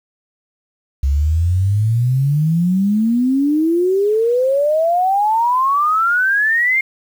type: exponential sweep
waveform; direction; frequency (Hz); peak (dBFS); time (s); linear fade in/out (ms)
sine; up; 66.6 to 2147; -12; 1.03-6.81; 5
effects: 7-bit